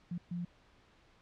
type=tone bursts at uneven times; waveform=sine; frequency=174.61 Hz; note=F3; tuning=in tune; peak=-35 dBFS; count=2; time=0.11-0.18 / 0.31-0.45 s; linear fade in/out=5 ms; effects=pink hiss -65 dBFS RMS until 1.21 s + low-pass 4000 Hz 12 dB/octave